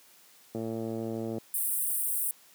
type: click train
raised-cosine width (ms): 2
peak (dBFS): -21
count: 95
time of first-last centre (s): 0.55-1.382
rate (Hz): 113
type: high-pass noise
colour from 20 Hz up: pink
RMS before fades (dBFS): -30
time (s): 1.54-2.31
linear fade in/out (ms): 2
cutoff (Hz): 8500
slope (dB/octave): 96
effects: white hiss -58 dBFS RMS until 2.54 s + high-pass 150 Hz 12 dB/octave